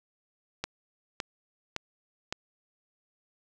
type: click train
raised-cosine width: 0.2 ms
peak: -14 dBFS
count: 4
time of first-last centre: 0.64-2.325 s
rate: 1.78 Hz
effects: none